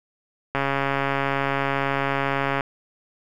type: click train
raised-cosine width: 0.5 ms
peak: -8 dBFS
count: 285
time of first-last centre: 0.55-2.608 s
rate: 138 Hz
effects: 8-bit